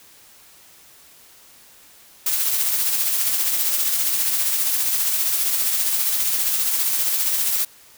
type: noise with tremolo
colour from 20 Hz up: blue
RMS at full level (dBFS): -19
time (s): 2.26-7.65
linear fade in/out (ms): 5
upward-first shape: triangle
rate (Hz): 15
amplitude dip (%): 40
effects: white hiss -49 dBFS RMS until 7.97 s